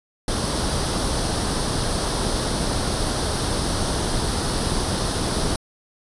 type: noise with comb filter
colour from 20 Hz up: pink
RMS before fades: -23 dBFS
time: 0.28-5.56 s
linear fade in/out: 2 ms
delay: 0.21 ms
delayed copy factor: +0.6
effects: resampled to 24000 Hz